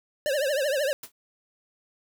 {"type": "tone with vibrato", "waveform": "square", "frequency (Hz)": 565, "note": "C#5", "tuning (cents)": 33, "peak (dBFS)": -24, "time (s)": [0.26, 0.93], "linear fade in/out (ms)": 0, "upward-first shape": "triangle", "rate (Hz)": 13, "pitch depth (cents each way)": 170}
{"type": "noise with exponential decay", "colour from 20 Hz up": "white", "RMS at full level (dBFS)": -33, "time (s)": [1.03, 1.12], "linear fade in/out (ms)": 5, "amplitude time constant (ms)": 19}
{"effects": []}